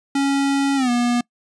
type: tone with pitch glide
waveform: square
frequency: 277.2 to 241.3 Hz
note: C#4 to B3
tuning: 0 to -40 cents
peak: -17 dBFS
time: 0.15-1.21 s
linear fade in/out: 5 ms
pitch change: -240 cents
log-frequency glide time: 0.76-0.9 s
effects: noise-tail reverb RT60 0.1 s tail -25 dB re dry + resampled to 22050 Hz